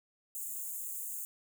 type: high-pass noise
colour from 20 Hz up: white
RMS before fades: -40 dBFS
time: 0.35-1.25 s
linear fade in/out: 0 ms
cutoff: 6700 Hz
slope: 96 dB/octave
effects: none